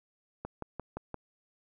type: click train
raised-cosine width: 1 ms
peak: -23 dBFS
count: 5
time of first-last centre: 0.45-1.143 s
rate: 5.77 Hz
effects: none